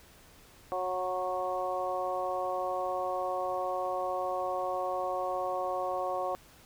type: harmonic tone with a mistuned harmonic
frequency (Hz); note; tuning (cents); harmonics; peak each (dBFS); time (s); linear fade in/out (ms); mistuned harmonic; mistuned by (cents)
183.3; F#3; -16; 2 / 3 / 4 / 5 / 6; -40 / -34 / -34 / -42 / -37; 0.72-6.35; 0; 5; +21
effects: pink hiss -57 dBFS RMS until 6.65 s